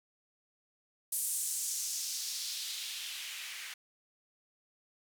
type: noise with band-pass filter sweep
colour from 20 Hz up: blue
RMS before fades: -38 dBFS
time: 1.12-3.74 s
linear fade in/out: 5 ms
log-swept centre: 9800 to 2000 Hz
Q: 1.8
effects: none